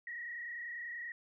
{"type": "tone with frequency modulation", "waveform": "sine", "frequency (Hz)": 1902, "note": "A#6", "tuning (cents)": 34, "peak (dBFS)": -40, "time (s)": [0.07, 1.12], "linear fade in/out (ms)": 2, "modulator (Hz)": 30.1, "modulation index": 1.7, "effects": []}